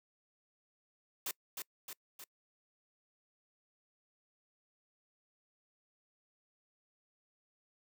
white noise with echo, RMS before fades -38 dBFS, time 1.26-1.31 s, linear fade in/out 2 ms, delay 310 ms, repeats 3, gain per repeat -4 dB, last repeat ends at 2.24 s, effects noise-tail reverb RT60 0.1 s tail -25 dB re dry + high-pass 200 Hz 12 dB/octave

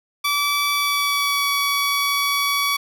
15% pulse tone with pitch glide, 1153 to 1133.8 Hz, D6 to C#6, -32 to +39 cents, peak -12 dBFS, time 0.24-2.77 s, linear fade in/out 10 ms, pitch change -29 cents, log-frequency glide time 0.72-1.49 s, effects none

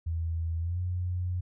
sine tone with pitch glide, 82.41 to 89.87 Hz, E2 to F#2, 0 to -50 cents, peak -28 dBFS, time 0.06-1.41 s, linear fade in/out 10 ms, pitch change +150 cents, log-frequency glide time 0.59-0.8 s, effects none

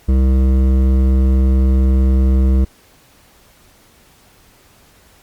sine tone with hard clipping, 65.41 Hz, C2, in tune, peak -11 dBFS, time 0.08-2.65 s, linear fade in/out 10 ms, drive 12 dB, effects pink hiss -49 dBFS RMS until 5.22 s + MP3 96 kbps

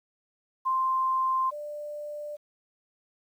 sine tone pair in turn, 1046.5 / 592.5 Hz, C6 / D5, 0 / +15 cents, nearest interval minor seventh, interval 985 cents, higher first, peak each -23 / -34 dBFS, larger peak first, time 0.65-1.51 / 1.51-2.37 s, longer neither, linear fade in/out 20 ms, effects 10-bit

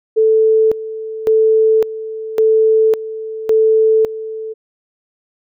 sine tone with tremolo, 440 Hz, A4, in tune, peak -8 dBFS, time 0.16-4.54 s, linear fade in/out 20 ms, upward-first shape square, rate 0.9 Hz, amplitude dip 80%, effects none

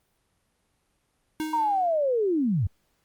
square tone with exponential decay, 311.5 Hz, D#4, 2 cents sharp, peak -26 dBFS, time 1.4-2.05 s, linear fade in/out 0 ms, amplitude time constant 140 ms
sine linear sweep, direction down, 953 to 80 Hz, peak -21 dBFS, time 1.53-2.67 s, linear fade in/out 5 ms
effects pink hiss -71 dBFS RMS until 3.04 s + Opus 32 kbps

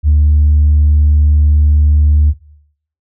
sine tone, 74.6 Hz, D2, 28 cents sharp, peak -4 dBFS, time 0.03-2.34 s, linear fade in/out 50 ms, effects noise-tail reverb RT60 0.7 s tail -20 dB re dry + tanh soft clip ceiling -3 dBFS

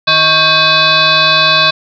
sine tone with frequency modulation, 2535 Hz, D#7, 32 cents sharp, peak -6 dBFS, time 0.07-1.71 s, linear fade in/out 10 ms, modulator 476 Hz, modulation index 3.9, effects none

